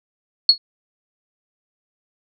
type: tone with exponential decay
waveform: sine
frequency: 4340 Hz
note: C#8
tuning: 37 cents flat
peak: -3 dBFS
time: 0.49-0.58 s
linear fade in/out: 2 ms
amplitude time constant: 19 ms
effects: none